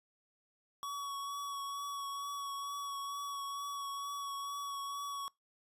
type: tone with vibrato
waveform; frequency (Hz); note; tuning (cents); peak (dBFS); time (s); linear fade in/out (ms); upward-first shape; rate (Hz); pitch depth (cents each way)
square; 1124; C#6; +24; -39; 0.83-5.28; 0; triangle; 2.2; 20
effects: noise-tail reverb RT60 0.2 s tail -25 dB re dry + resampled to 32000 Hz